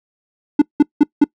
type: tone bursts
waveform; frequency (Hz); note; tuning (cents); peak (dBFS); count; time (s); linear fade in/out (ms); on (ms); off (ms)
triangle; 293.7; D4; 0; -3; 4; 0.59-1.242; 5; 28; 180
effects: noise-tail reverb RT60 0.1 s tail -24 dB re dry